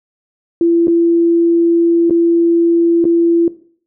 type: tone with dropouts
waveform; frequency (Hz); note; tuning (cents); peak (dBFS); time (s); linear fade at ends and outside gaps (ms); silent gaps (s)
sine; 337.8; E4; +42; -8; 0.61-3.48; 2; 0.872-0.88 / 2.098-2.107 / 3.043-3.052
effects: noise-tail reverb RT60 0.5 s tail -17 dB re dry